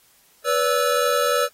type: tone cluster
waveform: square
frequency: 492.1 / 575 / 1314 Hz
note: B4 / D5 / E6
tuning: -6 / -37 / -6 cents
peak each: -23 dBFS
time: 0.44-1.49 s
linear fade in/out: 50 ms
effects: white hiss -57 dBFS RMS until 1.53 s + AAC 48 kbps